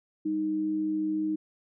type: tone pair together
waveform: sine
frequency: 196.95 / 311.1 Hz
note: G3 / D#4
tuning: +8 / 0 cents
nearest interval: minor sixth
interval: 792 cents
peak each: -38 / -26 dBFS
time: 0.25-1.36 s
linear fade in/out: 10 ms
effects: none